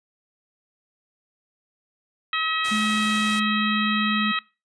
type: harmonic tone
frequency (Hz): 640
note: D#5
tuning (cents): +49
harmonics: 2 / 3 / 4 / 5 / 6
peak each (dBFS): -26 / -28 / -29 / -30 / -31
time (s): 2.33-4.39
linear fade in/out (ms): 2
type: noise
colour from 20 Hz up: white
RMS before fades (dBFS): -33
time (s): 2.64-3.4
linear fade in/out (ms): 10
type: tone with pitch glide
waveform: sine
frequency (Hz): 214.1 to 212.1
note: A3 to G#3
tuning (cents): -47 to +37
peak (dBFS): -23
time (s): 2.71-4.32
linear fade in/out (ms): 10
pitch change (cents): -16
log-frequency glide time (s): 3.01-3.44
effects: noise-tail reverb RT60 0.3 s tail -23 dB re dry + resampled to 22050 Hz